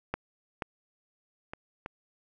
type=clicks; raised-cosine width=0.5 ms; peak=-15 / -17 / -23 / -22 dBFS; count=4; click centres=0.14 / 0.622 / 1.535 / 1.861 s; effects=none